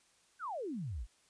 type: exponential sweep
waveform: sine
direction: down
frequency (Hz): 1600 to 44.07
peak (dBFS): -37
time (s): 0.39-1.07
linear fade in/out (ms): 50
effects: white hiss -69 dBFS RMS until 1.29 s + resampled to 22050 Hz